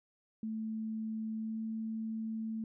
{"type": "tone with pitch glide", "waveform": "sine", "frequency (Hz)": [220, 221.8], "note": ["A3", "A3"], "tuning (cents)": [0, 14], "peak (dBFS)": -35, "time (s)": [0.43, 2.64], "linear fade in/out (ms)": 2, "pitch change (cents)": 14, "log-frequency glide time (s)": [1.37, 1.6], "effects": []}